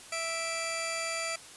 15% pulse tone pair together, 659.3 / 2348 Hz, E5 / D7, 0 / -1 cents, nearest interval octave + minor seventh, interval 2199 cents, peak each -28 dBFS, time 0.12-1.36 s, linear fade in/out 5 ms, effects white hiss -49 dBFS RMS until 1.56 s + resampled to 24000 Hz

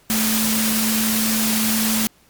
sine tone in noise, 220 Hz, A3, in tune, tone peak -20 dBFS, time 0.1-2.07 s, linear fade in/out 0 ms, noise white, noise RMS -21 dBFS, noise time 0.1-2.07 s, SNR -2 dB, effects pink hiss -55 dBFS RMS until 2.29 s + MP3 96 kbps

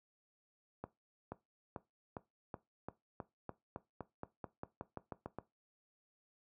accelerating click train, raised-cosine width 1 ms, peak -28 dBFS, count 18, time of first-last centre 0.84-5.386 s, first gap 480 ms, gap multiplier 0.92, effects noise-tail reverb RT60 0.2 s tail -17 dB re dry + high-pass 80 Hz 12 dB/octave

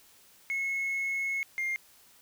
triangle tone pair in turn, 2182 / 2116 Hz, C#7 / C7, -28 / +19 cents, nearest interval minor second, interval 53 cents, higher first, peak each -26 dBFS, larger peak neither, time 0.5-1.43 / 1.58-1.76 s, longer first, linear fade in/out 0 ms, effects tanh soft clip ceiling -24 dBFS + white hiss -59 dBFS RMS until 2.21 s

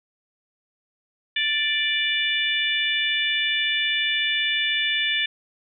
harmonic tone, 587.3 Hz, D5, in tune, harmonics 3 / 4 / 5 / 6, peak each -26 / -26 / -26 / -26 dBFS, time 1.36-5.26 s, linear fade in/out 5 ms, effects none

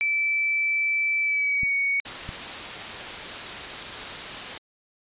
sine tone with pitch glide, 2321 to 2233 Hz, D7 to C#7, -21 to +12 cents, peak -21 dBFS, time 0.01-2 s, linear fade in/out 0 ms, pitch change -67 cents, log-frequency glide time 1.21-1.75 s
clicks, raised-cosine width 5 ms, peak -22 dBFS, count 2, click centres 1.633 / 2.291 s
white noise, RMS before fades -33 dBFS, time 2.05-4.58 s, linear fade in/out 5 ms
effects resampled to 8000 Hz

